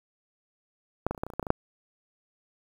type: clicks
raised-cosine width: 1 ms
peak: -11 / -15 / -26 / -28 / -15 / -24 / -27 / -28 / -14 / -20 / -20 / -6 dBFS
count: 12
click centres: 1.066 / 1.11 / 1.148 / 1.178 / 1.235 / 1.266 / 1.302 / 1.336 / 1.396 / 1.428 / 1.468 / 1.504 s
effects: 8-bit

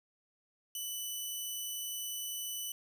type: tone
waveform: 10% pulse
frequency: 2983 Hz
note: F#7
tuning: 13 cents sharp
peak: -29 dBFS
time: 0.75-2.72 s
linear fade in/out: 2 ms
effects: none

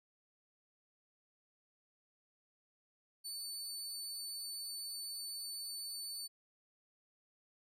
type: tone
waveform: 25% pulse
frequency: 4504 Hz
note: C#8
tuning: 27 cents sharp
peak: -37 dBFS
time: 3.24-6.28 s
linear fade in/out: 20 ms
effects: none

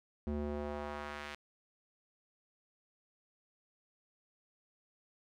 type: tone with band-pass filter sweep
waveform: square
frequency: 73.42 Hz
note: D2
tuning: in tune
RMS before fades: -40 dBFS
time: 0.27-1.35 s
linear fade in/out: 0 ms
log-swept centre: 240 to 2400 Hz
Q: 1
effects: none

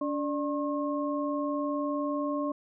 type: tone cluster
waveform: sine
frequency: 287.7 / 593 / 1077 Hz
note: D4 / D5 / C6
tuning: -36 / +17 / +50 cents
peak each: -30 / -33 / -35 dBFS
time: 0.01-2.52 s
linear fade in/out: 5 ms
effects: none

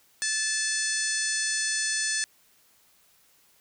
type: harmonic tone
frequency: 872 Hz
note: A5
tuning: 16 cents flat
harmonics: 2 / 3 / 4 / 5 / 6 / 7 / 8 / 9 / 10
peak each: -30 / -40 / -40 / -35 / -34 / -33 / -36 / -41 / -32 dBFS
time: 0.22-2.24 s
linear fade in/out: 0 ms
effects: white hiss -62 dBFS RMS until 3.6 s

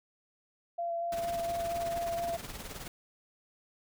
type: tone with vibrato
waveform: sine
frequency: 682 Hz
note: F5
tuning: 41 cents flat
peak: -31 dBFS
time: 0.78-2.37 s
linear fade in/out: 10 ms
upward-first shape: square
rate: 4.3 Hz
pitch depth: 10 cents each way
type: noise with tremolo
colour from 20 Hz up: pink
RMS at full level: -40 dBFS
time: 1.12-2.88 s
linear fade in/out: 2 ms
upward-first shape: triangle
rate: 19 Hz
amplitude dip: 70%
effects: none

